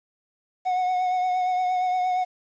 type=tone with vibrato; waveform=triangle; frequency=733 Hz; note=F#5; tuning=16 cents flat; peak=-19 dBFS; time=0.65-2.25 s; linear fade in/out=20 ms; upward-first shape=triangle; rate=8.6 Hz; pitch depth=29 cents each way; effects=resampled to 16000 Hz + 9-bit